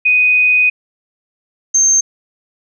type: tone pair in turn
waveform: sine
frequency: 2493 / 6340 Hz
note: D#7 / G8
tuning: +3 / +19 cents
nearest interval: octave + major third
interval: 1616 cents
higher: second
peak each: -8 dBFS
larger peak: neither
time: 0.05-0.7 / 1.74-2.01 s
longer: first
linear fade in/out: 10 ms
effects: none